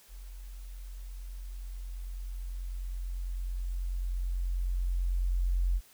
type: tone with level ramp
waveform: sine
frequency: 44.59 Hz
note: F1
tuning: 37 cents sharp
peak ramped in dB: -42 to -24 dBFS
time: 0.08-5.81 s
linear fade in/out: 50 ms
effects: white hiss -59 dBFS RMS until 5.93 s